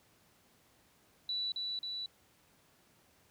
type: tone with echo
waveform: sine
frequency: 3951 Hz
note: B7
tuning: in tune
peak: -33 dBFS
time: 1.29-1.52 s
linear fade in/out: 2 ms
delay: 270 ms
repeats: 2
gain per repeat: -2 dB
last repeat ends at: 2.06 s
effects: pink hiss -67 dBFS RMS until 3.3 s + high-pass 80 Hz 12 dB/octave